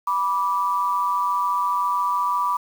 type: tone pair together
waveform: sine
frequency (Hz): 982 / 1167.8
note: B5 / D6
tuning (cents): -10 / -10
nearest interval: minor third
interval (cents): 300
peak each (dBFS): -22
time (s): 0.07-2.57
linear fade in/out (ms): 5
effects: 7-bit